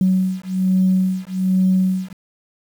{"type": "beating tone pair", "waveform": "sine", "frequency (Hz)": [186.3, 187.5], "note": ["F#3", "F#3"], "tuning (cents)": [12, 23], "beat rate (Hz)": 1.2, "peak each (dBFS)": -17, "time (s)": [0.01, 2.13], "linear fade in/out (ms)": 2, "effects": ["tanh soft clip ceiling -7 dBFS", "7-bit"]}